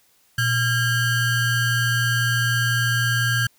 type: ring-modulated tone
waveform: square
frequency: 749 Hz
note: F#5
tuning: 21 cents sharp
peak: -16 dBFS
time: 0.38-3.47 s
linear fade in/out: 5 ms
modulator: 868 Hz
effects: white hiss -60 dBFS RMS until 3.58 s